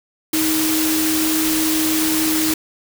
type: tone in noise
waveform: sine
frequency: 315.3 Hz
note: D#4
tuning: 23 cents sharp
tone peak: -18 dBFS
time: 0.33-2.54 s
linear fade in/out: 5 ms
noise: white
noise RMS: -21 dBFS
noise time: 0.33-2.54 s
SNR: 0 dB
effects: none